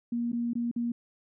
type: tone with dropouts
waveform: sine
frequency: 236.8 Hz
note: A#3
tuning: 27 cents sharp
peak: -27 dBFS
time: 0.12-0.92 s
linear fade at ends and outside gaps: 5 ms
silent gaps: 0.319-0.329 / 0.534-0.553 / 0.714-0.761 s
effects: none